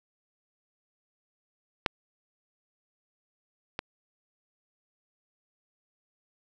clicks, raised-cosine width 0.3 ms, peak -7 / -15 dBFS, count 2, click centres 1.862 / 3.791 s, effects none

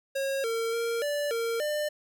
square tone with pitch steps, 544 / 456.6 / 463.8 / 583 / 460.7 / 598 Hz, C#5 / A#4 / A#4 / D5 / A#4 / D5, -33 / -36 / -9 / -13 / -20 / +31 cents, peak -28 dBFS, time 0.15-1.89 s, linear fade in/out 10 ms, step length 290 ms, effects none

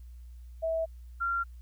sine tone pair in turn, 651 / 1379.4 Hz, E5 / F6, -22 / -22 cents, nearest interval octave + minor second, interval 1300 cents, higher second, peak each -27 dBFS, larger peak neither, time 0.62-0.86 / 1.2-1.44 s, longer neither, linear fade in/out 20 ms, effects added 60 Hz sine -44 dBFS peak until 1.61 s + white hiss -71 dBFS RMS until 1.61 s

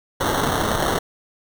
violet noise with sample-and-hold, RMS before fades -21 dBFS, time 0.2-0.99 s, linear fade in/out 10 ms, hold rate 2450 Hz, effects none

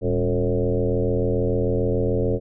sine tone with frequency modulation, 278.3 Hz, C#4, 7 cents sharp, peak -18 dBFS, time 0.01-2.4 s, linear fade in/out 50 ms, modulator 86.8 Hz, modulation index 3.1, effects none

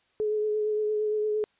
sine tone with vibrato, 425.5 Hz, G#4, 42 cents sharp, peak -24 dBFS, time 0.2-1.44 s, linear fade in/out 0 ms, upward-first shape triangle, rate 8.7 Hz, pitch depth 24 cents each way, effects white hiss -68 dBFS RMS until 1.59 s + resampled to 8000 Hz

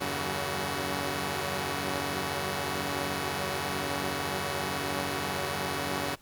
5% pulse tone cluster, 80.2 / 94 / 141.5 / 191.2 / 372.3 Hz, E2 / F#2 / C#3 / G3 / F#4, -47 / +28 / +36 / -43 / +11 cents, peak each -28 / -25 / -23 / -27 / -25 dBFS, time 0-6.16 s, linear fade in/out 20 ms, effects pink hiss -59 dBFS RMS until 6.21 s

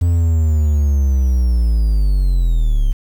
triangle linear sweep, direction down, 87.31 to 33.83 Hz, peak -9 dBFS, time 0.01-2.93 s, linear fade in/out 10 ms, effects 7-bit

